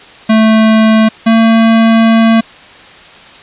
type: tone pair in turn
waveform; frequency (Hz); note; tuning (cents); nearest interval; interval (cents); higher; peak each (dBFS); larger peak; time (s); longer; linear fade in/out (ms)
square; 220 / 225.8; A3 / A3; 0 / +45; unison; 45; second; -5; neither; 0.29-1.09 / 1.26-2.41; second; 10
effects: white hiss -35 dBFS RMS until 3.42 s + resampled to 8000 Hz